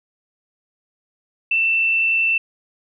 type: tone with frequency modulation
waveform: sine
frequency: 2674 Hz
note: E7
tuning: 24 cents sharp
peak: -15 dBFS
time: 1.51-2.38 s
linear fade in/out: 5 ms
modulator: 62.8 Hz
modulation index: 0.45
effects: none